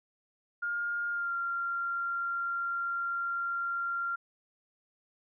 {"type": "tone with pitch glide", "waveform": "sine", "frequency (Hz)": [1413, 1383.9], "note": ["F6", "F6"], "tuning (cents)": [20, -16], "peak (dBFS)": -30, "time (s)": [0.62, 4.16], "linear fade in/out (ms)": 10, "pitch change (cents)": -36, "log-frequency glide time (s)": [1.11, 1.33], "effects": []}